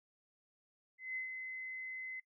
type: tone with ADSR envelope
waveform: sine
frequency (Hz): 2044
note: C7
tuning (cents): -41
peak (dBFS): -36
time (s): 0.98-2.2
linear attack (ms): 180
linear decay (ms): 120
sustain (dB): -5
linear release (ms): 5
effects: noise-tail reverb RT60 0.1 s tail -21 dB re dry